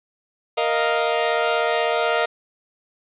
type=chord; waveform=sawtooth; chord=Bb suspended fourth; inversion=none; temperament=equal; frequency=466.2 / 622.3 / 698.5 Hz; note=Bb4 / Eb5 / F5; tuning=0 / 0 / 0 cents; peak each=-19 dBFS; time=0.57-2.26 s; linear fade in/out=10 ms; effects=resampled to 8000 Hz + 8-bit